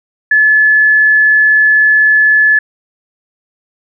sine tone, 1722 Hz, A6, 38 cents flat, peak -5 dBFS, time 0.31-2.59 s, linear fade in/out 5 ms, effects none

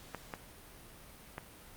clicks, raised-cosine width 0.5 ms, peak -24 dBFS, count 3, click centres 0.147 / 0.338 / 1.381 s, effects pink hiss -54 dBFS RMS until 1.76 s + Opus 48 kbps

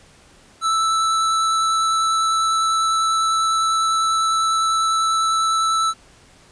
square tone with vibrato, 1318.5 Hz, E6, in tune, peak -17 dBFS, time 0.61-5.94 s, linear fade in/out 50 ms, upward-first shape triangle, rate 10 Hz, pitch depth 9 cents each way, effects pink hiss -50 dBFS RMS until 6.51 s + resampled to 22050 Hz

